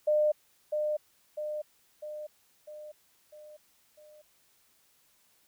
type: tone with echo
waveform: sine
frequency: 604 Hz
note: D5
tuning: 48 cents sharp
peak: -22 dBFS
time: 0.07-0.32 s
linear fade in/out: 10 ms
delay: 650 ms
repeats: 6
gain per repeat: -5 dB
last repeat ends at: 4.22 s
effects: white hiss -67 dBFS RMS until 5.47 s